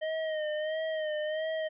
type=tone with vibrato; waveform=square; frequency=622.3 Hz; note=D#5; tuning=in tune; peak=-31 dBFS; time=0.01-1.69 s; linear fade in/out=20 ms; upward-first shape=sine; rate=1.5 Hz; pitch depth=47 cents each way; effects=resampled to 8000 Hz